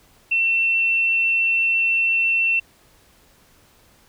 sine tone, 2697 Hz, E7, 39 cents sharp, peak -16 dBFS, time 0.31-2.6 s, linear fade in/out 10 ms, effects pink hiss -55 dBFS RMS until 4.08 s

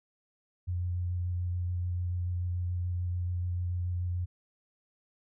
sine tone with vibrato, 88.8 Hz, F2, 29 cents sharp, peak -29 dBFS, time 0.67-4.26 s, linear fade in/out 20 ms, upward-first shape square, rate 6.9 Hz, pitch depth 11 cents each way, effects none

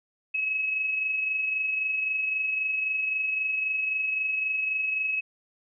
sine tone with amplitude modulation, 2569 Hz, E7, 45 cents flat, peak -23 dBFS, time 0.34-5.21 s, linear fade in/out 10 ms, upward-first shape sine, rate 23.8 Hz, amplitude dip 40%, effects none

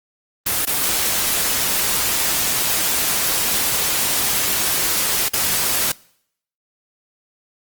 white noise with dropouts, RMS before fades -19 dBFS, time 0.46-5.92 s, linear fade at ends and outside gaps 5 ms, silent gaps 0.653-0.671 / 5.286-5.334 s, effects noise-tail reverb RT60 0.7 s tail -24 dB re dry + Opus 24 kbps

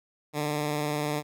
10% pulse tone with vibrato, 148.9 Hz, D3, 24 cents sharp, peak -19 dBFS, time 0.33-1.23 s, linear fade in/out 50 ms, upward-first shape square, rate 20 Hz, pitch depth 29 cents each way, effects none

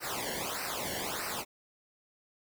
pink noise with flanger, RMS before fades -36 dBFS, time 0-1.45 s, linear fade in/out 50 ms, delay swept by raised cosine 0.29 to 0.82 ms, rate 1.6 Hz, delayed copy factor -0.95, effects none

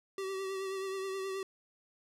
square tone with vibrato, 385 Hz, G4, 31 cents flat, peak -36 dBFS, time 0.18-1.43 s, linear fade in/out 2 ms, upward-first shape triangle, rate 9.4 Hz, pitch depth 36 cents each way, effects low-pass 11000 Hz 12 dB/octave

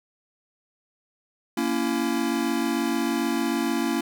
square chord, A# diminished, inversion none, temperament just, 233.1 / 279.7 / 335.6 Hz, A#3 / C#4 / E4, 0 / +16 / +31 cents, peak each -28 dBFS, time 1.57-4.01 s, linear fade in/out 5 ms, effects none

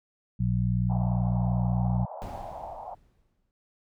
harmonic tone, 60.3 Hz, B1, 41 cents flat, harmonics 1 / 2 / 3, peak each -31 / -25 / -28 dBFS, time 0.39-2.06 s, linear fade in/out 20 ms
white band-pass noise, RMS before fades -40 dBFS, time 0.89-2.95 s, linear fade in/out 10 ms, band 620 to 870 Hz, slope 48 dB/octave
brown noise with exponential decay, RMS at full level -36 dBFS, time 2.22-3.51 s, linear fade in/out 0 ms, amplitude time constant 280 ms
effects none

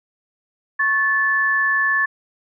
sine tone pair together, 1100 / 1741.6 Hz, C#6 / A6, -14 / -18 cents, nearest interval minor sixth, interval 796 cents, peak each -23 / -16 dBFS, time 0.79-2.06 s, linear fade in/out 10 ms, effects none

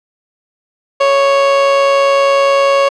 30% pulse tone with amplitude modulation, 554.4 Hz, C#5, in tune, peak -4 dBFS, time 1-2.89 s, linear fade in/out 10 ms, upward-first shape sine, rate 130 Hz, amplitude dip 30%, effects low-pass 4000 Hz 12 dB/octave

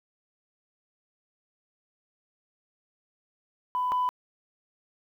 sine tone pair in turn, 998 / 998 Hz, B5 / B5, +18 / +18 cents, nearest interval unison, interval 0 cents, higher neither, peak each -24 / -22 dBFS, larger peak second, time 3.75-3.92 / 3.92-4.09 s, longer neither, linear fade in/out 0 ms, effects tanh soft clip ceiling -20 dBFS + 10-bit

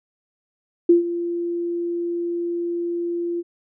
sine tone with ADSR envelope, 344.2 Hz, F4, 25 cents flat, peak -8 dBFS, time 0.89-3.43 s, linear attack 6 ms, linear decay 130 ms, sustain -14 dB, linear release 35 ms, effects none

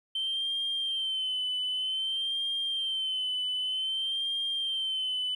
sine tone with vibrato, 3101 Hz, G7, 19 cents flat, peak -27 dBFS, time 0.15-5.35 s, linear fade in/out 5 ms, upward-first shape sine, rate 0.53 Hz, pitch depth 56 cents each way, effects tanh soft clip ceiling -25 dBFS + 11-bit

